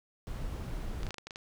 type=noise; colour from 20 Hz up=brown; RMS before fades=-37 dBFS; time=0.27-1.09 s; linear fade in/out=0 ms
type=clicks; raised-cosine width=0.2 ms; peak=-25 dBFS; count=8; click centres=1.032 / 1.067 / 1.107 / 1.143 / 1.183 / 1.27 / 1.308 / 1.359 s
effects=none